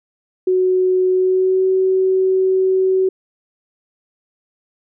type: tone with pitch glide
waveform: sine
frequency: 370 to 377.1 Hz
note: F#4 to F#4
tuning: 0 to +33 cents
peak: -12 dBFS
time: 0.47-3.09 s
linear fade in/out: 5 ms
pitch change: +33 cents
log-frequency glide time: 1.1-1.66 s
effects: none